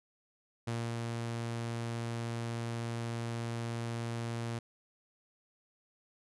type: tone with ADSR envelope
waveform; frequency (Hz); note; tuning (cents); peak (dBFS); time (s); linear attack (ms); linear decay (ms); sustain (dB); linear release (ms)
sawtooth; 116.54; A#2; 0; -29; 0.67-4.59; 8; 260; -2; 5
effects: resampled to 24000 Hz